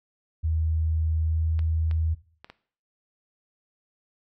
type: tone with pitch glide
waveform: sine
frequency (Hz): 79.8 to 80.4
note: D#2 to E2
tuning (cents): +44 to -43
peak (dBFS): -22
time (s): 0.43-2.15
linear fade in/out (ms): 20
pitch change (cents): +13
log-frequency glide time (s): 1.26-1.38
type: clicks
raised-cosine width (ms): 0.3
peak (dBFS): -26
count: 4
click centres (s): 1.592 / 1.912 / 2.445 / 2.5
effects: noise-tail reverb RT60 0.5 s tail -17 dB re dry